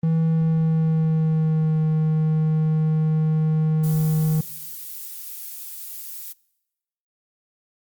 triangle tone with pitch glide, 162.2 to 156.67 Hz, E3 to D#3, -28 to +12 cents, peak -15 dBFS, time 0.03-4.41 s, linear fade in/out 5 ms, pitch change -60 cents, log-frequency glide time 0.2-1.85 s
violet noise, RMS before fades -35 dBFS, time 3.83-6.33 s, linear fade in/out 10 ms
effects noise-tail reverb RT60 1.0 s tail -24 dB re dry + Opus 32 kbps

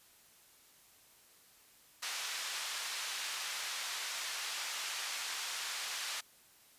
white band-pass noise, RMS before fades -40 dBFS, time 2.02-6.21 s, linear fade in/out 10 ms, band 1000 to 5700 Hz, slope 12 dB/octave, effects white hiss -63 dBFS RMS until 6.78 s + resampled to 32000 Hz

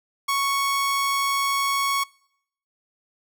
sawtooth tone, 1108.7 Hz, C#6, in tune, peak -17 dBFS, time 0.28-2.04 s, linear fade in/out 10 ms, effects noise-tail reverb RT60 0.7 s tail -24 dB re dry

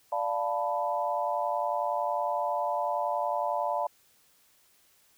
sine chord, B half-diminished seventh, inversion first, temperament equal with one note detuned, 587.3 / 698.5 / 880 / 990.6 Hz, D5 / F5 / A5 / B5, 0 / 0 / 0 / +5 cents, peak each -32 / -32 / -32 / -33 dBFS, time 0.12-3.87 s, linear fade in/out 5 ms, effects white hiss -64 dBFS RMS until 5.17 s

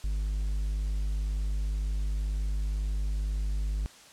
triangle tone, 51 Hz, G#1, 31 cents flat, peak -25 dBFS, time 0.04-3.86 s, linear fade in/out 0 ms, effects white hiss -52 dBFS RMS until 4.12 s + low-pass 8000 Hz 12 dB/octave

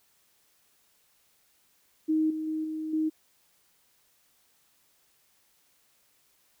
sine tone with level steps, 313.5 Hz, D#4, 13 cents sharp, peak -22 / -30 / -28 / -31 / -24 dBFS, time 2.08-3.1 s, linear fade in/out 20 ms, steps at 2.3 / 2.47 / 2.64 / 2.93 s, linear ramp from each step 5 ms, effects white hiss -67 dBFS RMS until 6.6 s

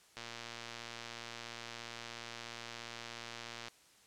click train, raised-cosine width 0.2 ms, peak -27 dBFS, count 412, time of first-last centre 0.17-3.683 s, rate 117 Hz, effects white hiss -64 dBFS RMS until 4.06 s + low-pass 9000 Hz 12 dB/octave

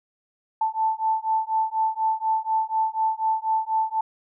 sine beating tone pair, 880 / 884.1 Hz, A5 / A5, 0 / +8 cents, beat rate 4.1 Hz, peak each -24 dBFS, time 0.61-4.01 s, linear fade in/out 5 ms, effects none

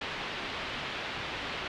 white low-pass noise, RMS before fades -37 dBFS, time 0.01-1.68 s, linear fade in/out 5 ms, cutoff 3400 Hz, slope 24 dB/octave, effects none

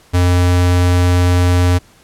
square tone, 89.1 Hz, F2, 35 cents sharp, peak -10 dBFS, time 0.13-1.79 s, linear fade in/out 20 ms, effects pink hiss -48 dBFS RMS until 2.03 s + low-pass 12000 Hz 12 dB/octave

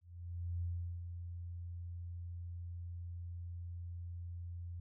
sine tone with ADSR envelope, 86.7 Hz, F2, 12 cents flat, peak -35 dBFS, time 0.01-4.8 s, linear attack 610 ms, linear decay 390 ms, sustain -7 dB, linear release 4 ms, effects none

